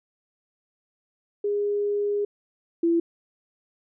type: tone pair in turn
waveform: sine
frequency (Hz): 410.1 / 336.4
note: G#4 / E4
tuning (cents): -22 / +35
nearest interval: minor third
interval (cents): 343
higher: first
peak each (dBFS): -22 / -18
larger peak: second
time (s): 1.44-2.25 / 2.83-3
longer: first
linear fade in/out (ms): 5
effects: none